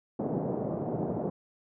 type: band-pass noise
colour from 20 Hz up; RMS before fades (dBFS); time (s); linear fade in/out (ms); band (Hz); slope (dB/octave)
pink; -32; 0.19-1.3; 5; 140 to 690; 24
effects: none